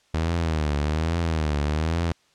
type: tone with vibrato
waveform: sawtooth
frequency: 78.5 Hz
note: D#2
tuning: 16 cents sharp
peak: -18 dBFS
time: 0.14-2.12 s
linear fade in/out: 0 ms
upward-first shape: triangle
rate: 1.2 Hz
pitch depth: 150 cents each way
effects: white hiss -62 dBFS RMS until 2.34 s + low-pass 6000 Hz 12 dB/octave